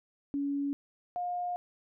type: tone pair in turn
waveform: sine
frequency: 282.3 / 711.4 Hz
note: C#4 / F5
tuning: +32 / +32 cents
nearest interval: octave + major third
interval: 1600 cents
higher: second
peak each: -29 / -31 dBFS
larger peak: first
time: 0.34-0.73 / 1.16-1.56 s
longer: second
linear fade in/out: 0 ms
effects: none